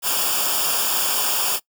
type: noise with comb filter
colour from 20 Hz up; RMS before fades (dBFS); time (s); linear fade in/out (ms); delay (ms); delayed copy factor
white; -21; 0.02-1.6; 50; 0.49; -0.85
effects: noise-tail reverb RT60 0.1 s tail -22 dB re dry